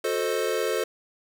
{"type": "chord", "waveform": "square", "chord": "F# diminished seventh", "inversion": "none", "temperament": "equal with one note detuned", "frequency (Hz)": [363.6, 440, 523.3, 622.3], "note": ["F#4", "A4", "C5", "Eb5"], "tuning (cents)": [-30, 0, 0, 0], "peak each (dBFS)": [-32, -28, -30, -34], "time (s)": [0.04, 0.84], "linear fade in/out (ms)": 5, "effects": []}